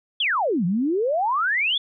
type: exponential two-way sweep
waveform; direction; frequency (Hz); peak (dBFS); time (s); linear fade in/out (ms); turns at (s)
sine; down then up; 3536 to 164.81 to 3536; -19; 0.2-1.78; 5; 0.65
effects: none